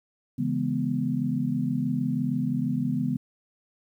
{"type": "chord", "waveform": "sine", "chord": "C# minor seventh", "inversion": "none", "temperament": "equal", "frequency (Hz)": [138.59, 164.81, 207.7, 246.9], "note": ["C#3", "E3", "G#3", "B3"], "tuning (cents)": [0, 0, 0, 0], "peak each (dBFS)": [-30, -31, -31, -27], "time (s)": [0.38, 3.17], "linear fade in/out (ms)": 10, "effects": ["10-bit"]}